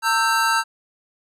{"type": "chord", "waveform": "square", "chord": "E diminished", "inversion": "second", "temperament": "equal with one note detuned", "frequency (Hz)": [912.6, 1318.5, 1568], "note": ["Bb5", "E6", "G6"], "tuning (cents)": [-37, 0, 0], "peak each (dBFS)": -22, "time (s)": [0.02, 0.64], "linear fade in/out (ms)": 50, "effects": ["low-pass 12000 Hz 12 dB/octave"]}